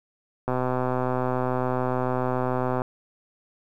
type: click train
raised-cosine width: 1 ms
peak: -12 dBFS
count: 298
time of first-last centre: 0.48-2.819 s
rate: 127 Hz
effects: 9-bit